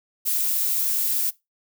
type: noise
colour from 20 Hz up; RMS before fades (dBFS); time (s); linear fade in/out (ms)
violet; -23; 0.25-1.31; 20
effects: noise-tail reverb RT60 0.2 s tail -20 dB re dry